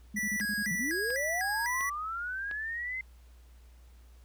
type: tone bursts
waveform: sine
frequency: 208.8 Hz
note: G#3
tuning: 10 cents sharp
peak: -34 dBFS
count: 8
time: 0.14-0.802 s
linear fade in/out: 5 ms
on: 53 ms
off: 34 ms
type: tone with vibrato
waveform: square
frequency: 1800 Hz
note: A6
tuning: 39 cents sharp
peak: -31 dBFS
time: 0.16-1.9 s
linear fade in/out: 10 ms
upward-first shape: square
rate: 2 Hz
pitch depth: 150 cents each way
type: click train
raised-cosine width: 0.3 ms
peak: -28 dBFS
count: 4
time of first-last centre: 0.4-2.513 s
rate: 1.42 Hz
type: linear sweep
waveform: sine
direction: up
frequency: 155.56 to 2083 Hz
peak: -33 dBFS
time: 0.71-3.01 s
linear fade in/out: 2 ms
effects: added 60 Hz sine -52 dBFS peak until 4.24 s + pink hiss -66 dBFS RMS until 4.24 s